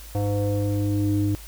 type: tone with low-pass filter sweep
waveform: square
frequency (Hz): 102.2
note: G#2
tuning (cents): -27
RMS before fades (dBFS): -23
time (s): 0.15-1.35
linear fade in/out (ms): 0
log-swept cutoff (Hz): 640 to 270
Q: 3.4
effects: added 52 Hz sine -40 dBFS peak until 1.47 s + white hiss -45 dBFS RMS until 1.47 s